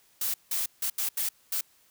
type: noise bursts at uneven times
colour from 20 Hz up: blue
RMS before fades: -29 dBFS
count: 6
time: 0.21-0.34 / 0.51-0.66 / 0.82-0.9 / 0.98-1.09 / 1.17-1.29 / 1.52-1.61 s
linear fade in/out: 5 ms
effects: white hiss -63 dBFS RMS until 1.9 s